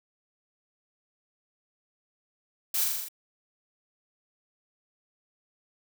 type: noise with echo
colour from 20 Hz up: blue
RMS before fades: -28 dBFS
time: 2.74-2.84 s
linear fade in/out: 5 ms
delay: 41 ms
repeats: 6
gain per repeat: -2 dB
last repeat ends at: 3.086 s
effects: none